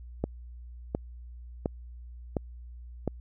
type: click train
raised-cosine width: 2 ms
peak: -14 dBFS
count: 5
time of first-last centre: 0.24-3.077 s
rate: 1.41 Hz
effects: added 60 Hz sine -42 dBFS peak until 3.2 s